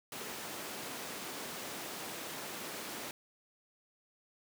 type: high-pass noise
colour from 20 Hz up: pink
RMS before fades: -43 dBFS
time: 0.12-3.11 s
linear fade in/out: 2 ms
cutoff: 250 Hz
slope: 12 dB/octave
effects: none